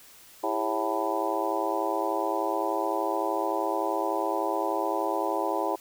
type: harmonic tone with a mistuned harmonic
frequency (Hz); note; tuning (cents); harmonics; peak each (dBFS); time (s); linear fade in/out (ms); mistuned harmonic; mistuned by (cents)
110; A2; 0; 3 / 4 / 5 / 6 / 7 / 8 / 9; -33 / -33 / -33 / -33 / -33 / -33 / -33; 0.43-5.76; 10; 4; -150
effects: white hiss -52 dBFS RMS until 5.8 s